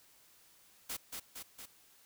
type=noise with echo; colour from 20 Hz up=white; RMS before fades=-40 dBFS; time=0.89-0.97 s; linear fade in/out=10 ms; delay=230 ms; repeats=3; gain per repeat=-3 dB; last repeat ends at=1.66 s; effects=white hiss -64 dBFS RMS until 2.05 s